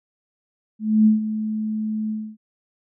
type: tone with ADSR envelope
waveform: sine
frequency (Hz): 216.2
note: A3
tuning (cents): -30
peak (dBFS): -10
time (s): 0.79-2.37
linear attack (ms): 270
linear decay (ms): 140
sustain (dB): -12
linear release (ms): 270
effects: none